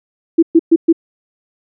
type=tone bursts; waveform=sine; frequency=330.1 Hz; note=E4; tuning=2 cents sharp; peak=-4 dBFS; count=4; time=0.38-0.928 s; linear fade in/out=10 ms; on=47 ms; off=120 ms; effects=none